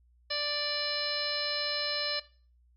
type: harmonic tone with a mistuned harmonic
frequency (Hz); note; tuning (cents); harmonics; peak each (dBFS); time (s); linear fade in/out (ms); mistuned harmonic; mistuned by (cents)
587.3; D5; 0; 1 / 2 / 3 / 4 / 5 / 6 / 7 / 8 / 9; -37 / -43 / -39 / -43 / -40 / -45 / -35 / -46 / -36; 0.3-2.2; 10; 9; -23
effects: noise-tail reverb RT60 0.4 s tail -17 dB re dry + added 60 Hz sine -61 dBFS peak until 2.76 s